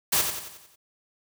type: noise with echo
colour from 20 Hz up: white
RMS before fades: -22 dBFS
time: 0.12-0.22 s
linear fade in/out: 10 ms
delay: 90 ms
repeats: 6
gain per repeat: -6 dB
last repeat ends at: 0.76 s
effects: none